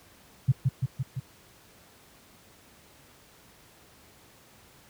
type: tone with echo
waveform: sine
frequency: 130.3 Hz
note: C3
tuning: 7 cents flat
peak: -16 dBFS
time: 0.48-0.52 s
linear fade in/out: 10 ms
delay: 170 ms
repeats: 4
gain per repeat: -3 dB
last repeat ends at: 1.2 s
effects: pink hiss -56 dBFS RMS until 4.89 s + high-pass 60 Hz 12 dB/octave